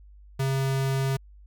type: tone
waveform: square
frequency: 134.8 Hz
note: C#3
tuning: 48 cents flat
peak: -24 dBFS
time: 0.39-1.17 s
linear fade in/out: 10 ms
effects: added 50 Hz sine -47 dBFS peak until 1.46 s